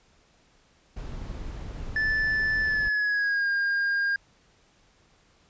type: noise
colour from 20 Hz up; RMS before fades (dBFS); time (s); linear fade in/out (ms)
brown; -36; 0.96-2.89; 10
type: tone with pitch glide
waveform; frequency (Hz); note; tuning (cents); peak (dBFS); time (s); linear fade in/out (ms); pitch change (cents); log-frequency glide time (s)
triangle; 1750 to 1614.1; A6 to G#6; -10 to -50; -21; 1.96-4.16; 2; -140; 2.63-3.49
effects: pink hiss -62 dBFS RMS until 5.49 s + resampled to 16000 Hz